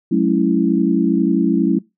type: chord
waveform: sine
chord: F# minor seventh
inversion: none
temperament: equal with one note detuned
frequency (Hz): 185 / 215 / 277.2 / 329.6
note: F#3 / A3 / C#4 / E4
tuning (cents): 0 / -40 / 0 / 0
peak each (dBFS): -18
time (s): 0.11-1.79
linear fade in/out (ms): 10
effects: noise-tail reverb RT60 0.2 s tail -21 dB re dry